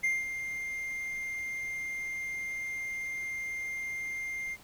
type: tone with ADSR envelope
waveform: triangle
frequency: 2106 Hz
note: C7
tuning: 11 cents sharp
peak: -23 dBFS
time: 0.03-4.57 s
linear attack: 14 ms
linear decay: 200 ms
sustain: -9 dB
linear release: 41 ms
effects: pink hiss -55 dBFS RMS until 4.63 s